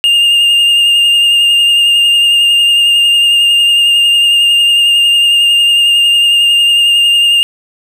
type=tone with vibrato; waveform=triangle; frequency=2817 Hz; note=F7; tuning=14 cents sharp; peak=-4 dBFS; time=0.04-7.43 s; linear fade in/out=0 ms; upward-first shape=triangle; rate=11 Hz; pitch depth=21 cents each way; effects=none